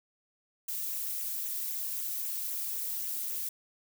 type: noise with flanger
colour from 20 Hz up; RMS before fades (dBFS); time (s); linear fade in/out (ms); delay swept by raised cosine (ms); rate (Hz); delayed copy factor
violet; -35; 0.68-3.49; 5; 0.2 to 2; 3.8; -0.5
effects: none